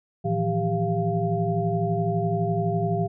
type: tone cluster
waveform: sine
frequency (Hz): 112.6 / 160.9 / 172.8 / 395.9 / 693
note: A2 / E3 / F3 / G4 / F5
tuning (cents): +40 / -42 / -18 / +17 / -14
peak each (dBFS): -28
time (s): 0.24-3.08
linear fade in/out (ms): 20
effects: none